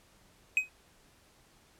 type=tone with exponential decay; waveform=triangle; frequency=2523 Hz; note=D#7; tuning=23 cents sharp; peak=-18 dBFS; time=0.57-0.69 s; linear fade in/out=1 ms; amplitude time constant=26 ms; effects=pink hiss -63 dBFS RMS until 1.79 s + low-pass 12000 Hz 12 dB/octave